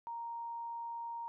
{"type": "tone", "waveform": "sine", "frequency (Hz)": 932.3, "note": "A#5", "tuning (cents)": 0, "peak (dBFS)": -39, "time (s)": [0.07, 1.28], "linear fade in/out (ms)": 0, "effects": []}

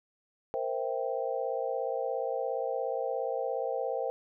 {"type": "chord", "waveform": "sine", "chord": "C dominant seventh", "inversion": "third", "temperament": "equal", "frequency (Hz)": [466.2, 523.3, 659.3, 784], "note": ["Bb4", "C5", "E5", "G5"], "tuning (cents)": [0, 0, 0, 0], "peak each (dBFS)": [-35, -33, -37, -37], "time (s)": [0.54, 4.1], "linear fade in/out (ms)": 0, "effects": []}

